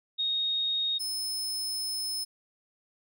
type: tone pair in turn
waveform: sine / sawtooth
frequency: 3729 / 5206 Hz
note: A#7 / E8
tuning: 0 / -22 cents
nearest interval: tritone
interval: 578 cents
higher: second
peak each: -26 / -28 dBFS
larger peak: first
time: 0.18-0.99 / 0.99-2.25 s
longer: second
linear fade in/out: 20 ms
effects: none